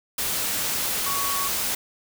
sine tone in noise, 1119 Hz, C#6, 16 cents sharp, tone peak -28 dBFS, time 1.06-1.48 s, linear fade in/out 5 ms, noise white, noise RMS -26 dBFS, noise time 0.18-1.75 s, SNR -5 dB, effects none

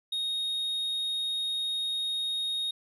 triangle tone, 3729 Hz, A#7, in tune, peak -27 dBFS, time 0.12-2.71 s, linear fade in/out 5 ms, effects resampled to 32000 Hz

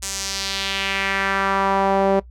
sawtooth tone with band-pass filter sweep, 195.1 Hz, G3, 8 cents flat, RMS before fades -21 dBFS, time 0.02-2.2 s, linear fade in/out 10 ms, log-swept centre 7600 to 540 Hz, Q 1.9, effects noise-tail reverb RT60 0.1 s tail -18 dB re dry + added 60 Hz sine -39 dBFS peak until 2.3 s

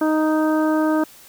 harmonic tone, 311.1 Hz, D#4, in tune, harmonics 1 / 2 / 3 / 4 / 5, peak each -17 / -23 / -27 / -29 / -31 dBFS, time 0.01-1.04 s, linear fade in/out 5 ms, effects white hiss -46 dBFS RMS until 1.28 s

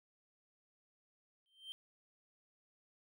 triangle tone with exponential growth, 3136 Hz, G7, in tune, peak -40 dBFS, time 1.46-1.72 s, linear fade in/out 0 ms, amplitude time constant 55 ms, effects none

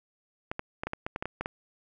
clicks, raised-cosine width 0.5 ms, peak -17 dBFS, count 11, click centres 0.515 / 0.594 / 0.835 / 0.87 / 0.934 / 1.065 / 1.161 / 1.225 / 1.256 / 1.41 / 1.459 s, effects none

